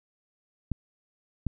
clicks, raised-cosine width 5 ms, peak -16 dBFS, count 2, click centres 0.717 / 1.467 s, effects none

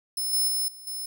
10% pulse tone with level steps, 5240 Hz, E8, 11 cents flat, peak -21 / -16 / -19 / -37 / -26 dBFS, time 0.17-1.06 s, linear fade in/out 5 ms, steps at 0.33 / 0.48 / 0.68 / 0.87 s, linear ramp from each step 2 ms, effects none

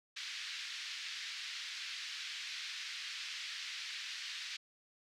white band-pass noise, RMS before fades -44 dBFS, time 0.16-4.57 s, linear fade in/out 10 ms, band 1700 to 4800 Hz, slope 24 dB/octave, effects none

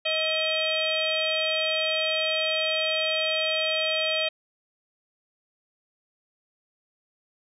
harmonic tone with a mistuned harmonic, 630 Hz, D#5, 21 cents sharp, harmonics 1 / 2 / 3 / 4 / 5 / 6 / 7, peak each -28 / -39 / -36 / -28 / -28 / -35 / -40 dBFS, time 0.05-4.29 s, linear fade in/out 10 ms, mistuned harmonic 2, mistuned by +69 cents, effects none

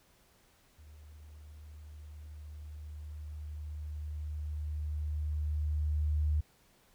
sine tone with level ramp, 75.5 Hz, D2, 48 cents sharp, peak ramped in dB -51 to -26 dBFS, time 0.78-6.41 s, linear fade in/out 10 ms, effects pink hiss -66 dBFS RMS until 6.94 s

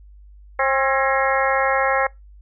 harmonic tone with a mistuned harmonic, 267.9 Hz, C4, 41 cents sharp, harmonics 2 / 3 / 4 / 5 / 6 / 7 / 8, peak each -21 / -23 / -24 / -25 / -26 / -26 / -27 dBFS, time 0.59-2.07 s, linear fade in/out 5 ms, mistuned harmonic 6, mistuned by +60 cents, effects noise-tail reverb RT60 0.2 s tail -24 dB re dry + added 50 Hz sine -42 dBFS peak until 2.41 s

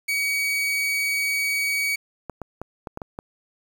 40% pulse tone, 2259 Hz, C#7, 32 cents sharp, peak -21 dBFS, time 0.08-1.96 s, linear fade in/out 10 ms
clicks, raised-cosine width 1 ms, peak -18 dBFS, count 7, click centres 2.297 / 2.417 / 2.616 / 2.872 / 2.974 / 3.018 / 3.189 s
effects 8-bit

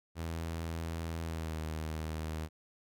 sawtooth tone with pitch glide, 82.3 to 78.81 Hz, E2 to D#2, -2 to +23 cents, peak -32 dBFS, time 0.15-2.49 s, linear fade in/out 50 ms, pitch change -75 cents, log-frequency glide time 1.24-1.59 s, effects none

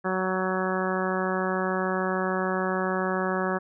harmonic tone, 186.7 Hz, F#3, 16 cents sharp, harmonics 1 / 2 / 3 / 4 / 5 / 6 / 7 / 8 / 9, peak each -30 / -30 / -32 / -34 / -36 / -34 / -35 / -37 / -34 dBFS, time 0.04-3.59 s, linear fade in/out 20 ms, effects none

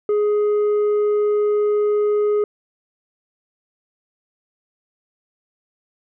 sine tone with tanh clipping, 417.2 Hz, G#4, 8 cents sharp, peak -16 dBFS, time 0.09-2.44 s, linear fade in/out 2 ms, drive 4 dB, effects none

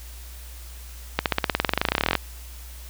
accelerating click train, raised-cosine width 0.3 ms, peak -3 dBFS, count 25, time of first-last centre 1.19-2.153 s, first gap 68 ms, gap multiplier 0.95, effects added 60 Hz sine -38 dBFS peak until 2.89 s + white hiss -46 dBFS RMS until 2.89 s

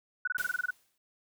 sine tone bursts, 1480 Hz, F#6, in tune, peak -27 dBFS, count 10, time 0.25-0.707 s, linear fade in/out 5 ms, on 25 ms, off 23 ms
white noise with exponential decay, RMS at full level -40 dBFS, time 0.38-0.98 s, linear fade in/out 2 ms, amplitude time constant 130 ms
effects none

